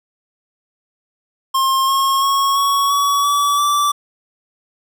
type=tone with pitch steps; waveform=square; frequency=1067 / 1082.5 / 1098.3 / 1114.2 / 1130.4 / 1146.9 / 1163.6 Hz; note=C6 / C#6 / C#6 / C#6 / C#6 / D6 / D6; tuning=+34 / -41 / -16 / +9 / +34 / -41 / -16 cents; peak=-14 dBFS; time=1.54-3.92 s; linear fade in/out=10 ms; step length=340 ms; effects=none